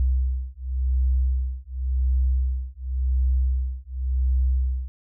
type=beating tone pair; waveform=sine; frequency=63.7 / 64.61 Hz; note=C2 / C2; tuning=-46 / -21 cents; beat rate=0.91 Hz; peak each=-23 dBFS; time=0-4.88 s; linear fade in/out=0 ms; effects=none